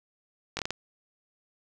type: slowing click train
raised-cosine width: 0.2 ms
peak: -13 dBFS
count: 5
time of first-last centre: 0.57-0.706 s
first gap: 20 ms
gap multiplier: 1.37
effects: none